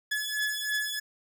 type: beating tone pair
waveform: sawtooth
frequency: 1706 / 1709.1 Hz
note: G#6 / G#6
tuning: +46 / +49 cents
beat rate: 3.1 Hz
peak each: -28 dBFS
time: 0.11-1 s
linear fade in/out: 10 ms
effects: none